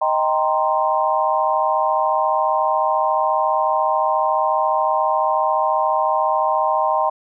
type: chord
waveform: sine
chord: C minor seventh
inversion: first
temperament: equal with one note detuned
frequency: 624.1 / 784 / 932.3 / 1046.5 Hz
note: Eb5 / G5 / Bb5 / C6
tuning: +5 / 0 / 0 / 0 cents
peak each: -21 dBFS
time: 0.01-7.1 s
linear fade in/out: 10 ms
effects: none